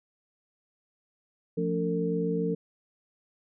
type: tone cluster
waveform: sine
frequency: 174.2 / 221.4 / 284.9 / 453.2 Hz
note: F3 / A3 / C#4 / A#4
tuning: -4 / +11 / +48 / -49 cents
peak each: -29 / -37 / -34 / -29 dBFS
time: 1.57-2.55 s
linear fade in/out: 10 ms
effects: none